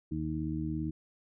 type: harmonic tone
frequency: 77.78 Hz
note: D#2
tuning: in tune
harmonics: 1 / 2 / 3 / 4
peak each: -39 / -36 / -40 / -35 dBFS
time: 0.11-0.91 s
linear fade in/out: 10 ms
effects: none